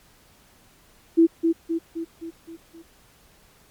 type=tone with echo; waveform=sine; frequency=330.6 Hz; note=E4; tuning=5 cents sharp; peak=-11 dBFS; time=1.17-1.27 s; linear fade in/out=20 ms; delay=260 ms; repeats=6; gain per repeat=-5 dB; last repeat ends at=2.83 s; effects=pink hiss -56 dBFS RMS until 3.7 s + MP3 96 kbps